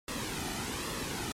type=noise with flanger; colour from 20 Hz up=pink; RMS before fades=-36 dBFS; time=0.08-1.32 s; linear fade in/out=2 ms; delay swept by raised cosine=1.3 to 1.87 ms; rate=1.2 Hz; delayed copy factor=-0.6; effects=low-pass 11000 Hz 12 dB/octave + MP3 64 kbps